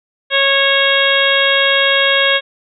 harmonic tone with a mistuned harmonic, 550 Hz, C#5, 14 cents flat, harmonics 1 / 2 / 3 / 4 / 5 / 6 / 7, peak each -17 / -22 / -16 / -18 / -20 / -16 / -20 dBFS, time 0.3-2.41 s, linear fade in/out 50 ms, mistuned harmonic 7, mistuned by -51 cents, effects none

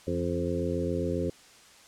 harmonic tone with a mistuned harmonic, 87.4 Hz, F2, 2 cents sharp, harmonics 1 / 2 / 3 / 4 / 5 / 6, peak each -34 / -34 / -34 / -34 / -34 / -34 dBFS, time 0.07-1.3 s, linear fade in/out 5 ms, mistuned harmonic 2, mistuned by -47 cents, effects white hiss -54 dBFS RMS until 1.87 s + low-pass 8000 Hz 12 dB/octave

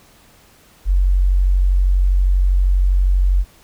sine tone, 46.25 Hz, F#1, in tune, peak -11 dBFS, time 0.85-3.45 s, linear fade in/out 50 ms, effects pink hiss -50 dBFS RMS until 3.63 s

